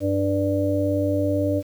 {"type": "harmonic tone", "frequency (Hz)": 98, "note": "G2", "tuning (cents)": 0, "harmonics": [1, 3, 5, 6], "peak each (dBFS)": [-25, -23, -29, -24], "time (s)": [0, 1.63], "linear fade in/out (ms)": 50, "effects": ["8-bit"]}